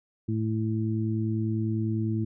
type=harmonic tone; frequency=110 Hz; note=A2; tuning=in tune; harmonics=1 / 2 / 3; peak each=-27 / -30 / -32 dBFS; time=0.28-2.25 s; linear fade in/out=10 ms; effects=none